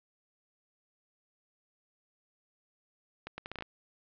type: accelerating click train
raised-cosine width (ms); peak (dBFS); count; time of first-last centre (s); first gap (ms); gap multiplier
0.3; -23; 8; 3.27-3.623; 110; 0.72
effects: low-pass 4000 Hz 12 dB/octave